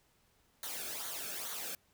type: noise with flanger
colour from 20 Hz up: white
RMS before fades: -41 dBFS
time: 0.63-1.75 s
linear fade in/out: 2 ms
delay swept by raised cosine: 0.38 to 1.04 ms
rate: 2.3 Hz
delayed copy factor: -0.65
effects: pink hiss -71 dBFS RMS until 1.93 s